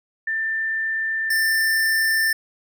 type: tone pair in turn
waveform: sine / square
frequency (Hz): 1784 / 1784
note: A6 / A6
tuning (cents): +23 / +23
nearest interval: unison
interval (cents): 0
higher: neither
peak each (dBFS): -21 / -18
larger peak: second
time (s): 0.27-1.3 / 1.3-2.33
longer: neither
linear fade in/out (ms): 5
effects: none